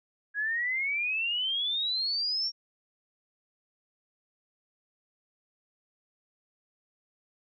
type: exponential sweep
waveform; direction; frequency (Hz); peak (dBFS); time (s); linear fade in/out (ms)
sine; up; 1646 to 5588; -27; 0.34-2.52; 50
effects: none